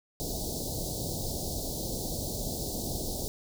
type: band-stop noise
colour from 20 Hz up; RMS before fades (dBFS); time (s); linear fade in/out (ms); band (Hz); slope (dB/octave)
pink; -34; 0.2-3.28; 0; 750 to 4000; 48
effects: none